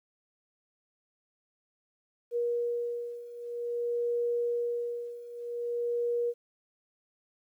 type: beating tone pair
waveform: sine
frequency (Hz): 476.2 / 476.71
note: A#4 / A#4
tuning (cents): +37 / +39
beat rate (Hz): 0.51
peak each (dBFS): -34 / -31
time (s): 2.31-6.34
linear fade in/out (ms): 50
effects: 11-bit